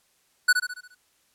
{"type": "tone with echo", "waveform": "square", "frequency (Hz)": 1480, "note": "F#6", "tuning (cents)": 0, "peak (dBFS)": -15, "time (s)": [0.48, 0.53], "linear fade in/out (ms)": 10, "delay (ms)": 70, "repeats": 6, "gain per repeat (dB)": -6, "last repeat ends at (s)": 0.95, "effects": ["white hiss -66 dBFS RMS until 1.34 s", "low-pass 12000 Hz 12 dB/octave"]}